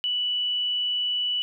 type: tone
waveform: sine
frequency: 2960 Hz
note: F#7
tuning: in tune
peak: -23 dBFS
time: 0.04-1.42 s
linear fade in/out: 0 ms
effects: none